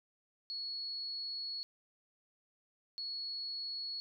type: tone bursts at uneven times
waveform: sine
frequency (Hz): 4363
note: C#8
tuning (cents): -28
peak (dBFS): -38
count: 2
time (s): 0.5-1.63 / 2.98-4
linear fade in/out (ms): 0
effects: none